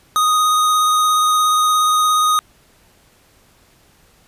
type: tone with vibrato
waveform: square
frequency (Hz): 1244.5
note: D#6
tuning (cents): 0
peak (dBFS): -13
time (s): 0.16-2.39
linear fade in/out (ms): 0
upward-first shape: sine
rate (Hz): 17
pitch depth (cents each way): 11
effects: pink hiss -53 dBFS RMS until 4.27 s + resampled to 32000 Hz